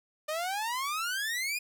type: exponential sweep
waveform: sawtooth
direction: up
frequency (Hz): 599 to 2500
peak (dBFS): -27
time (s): 0.28-1.59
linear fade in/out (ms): 10
effects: none